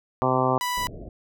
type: harmonic tone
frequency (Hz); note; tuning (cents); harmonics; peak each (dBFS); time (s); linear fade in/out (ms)
129.1; C3; -23; 1 / 2 / 3 / 4 / 5 / 6 / 7 / 8 / 9; -28 / -28 / -28 / -28 / -28 / -28 / -28 / -28 / -28; 0.22-0.58; 0
type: tone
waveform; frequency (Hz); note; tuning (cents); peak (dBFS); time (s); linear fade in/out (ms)
sawtooth; 987.8; B5; 0; -21; 0.61-0.87; 0
type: low-pass noise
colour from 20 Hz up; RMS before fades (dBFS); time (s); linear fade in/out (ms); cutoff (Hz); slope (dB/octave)
pink; -38; 0.77-1.09; 2; 690; 96
effects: none

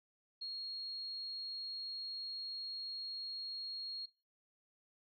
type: tone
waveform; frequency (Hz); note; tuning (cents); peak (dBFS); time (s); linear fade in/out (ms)
sine; 4283; C8; +40; -40; 0.41-4.06; 10
effects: noise-tail reverb RT60 0.3 s tail -20 dB re dry + MP3 32 kbps

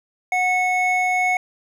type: tone pair together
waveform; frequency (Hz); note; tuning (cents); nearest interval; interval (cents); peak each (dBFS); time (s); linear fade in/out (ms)
triangle; 734.2 / 2200; F#5 / C#7; -14 / -14; octave + perfect fifth; 1900; -18; 0.32-1.37; 2
effects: none

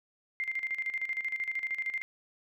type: tone with tremolo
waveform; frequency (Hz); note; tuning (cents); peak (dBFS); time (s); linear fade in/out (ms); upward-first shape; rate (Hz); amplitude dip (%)
sine; 2098; C7; +4; -29; 0.4-2.02; 0; square; 13; 70
effects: none

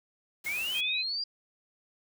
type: noise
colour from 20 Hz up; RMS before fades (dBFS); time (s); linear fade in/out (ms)
white; -42; 0.44-0.81; 10
type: linear sweep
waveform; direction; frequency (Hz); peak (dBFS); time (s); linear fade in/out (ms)
sine; up; 2113 to 4854; -30; 0.46-1.24; 5
type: tone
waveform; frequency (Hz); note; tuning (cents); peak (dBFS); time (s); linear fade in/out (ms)
sine; 2509; D#7; +14; -30; 0.74-1.03; 20
effects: none

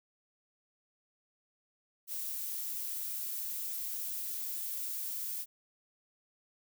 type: noise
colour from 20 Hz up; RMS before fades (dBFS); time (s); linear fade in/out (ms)
violet; -38; 2.07-5.46; 50
effects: none

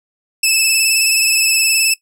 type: tone with vibrato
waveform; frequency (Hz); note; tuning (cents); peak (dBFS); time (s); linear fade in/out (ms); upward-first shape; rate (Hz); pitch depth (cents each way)
15% pulse; 2620; E7; -11; -4; 0.43-1.94; 5; sine; 19; 30
effects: noise-tail reverb RT60 0.1 s tail -20 dB re dry

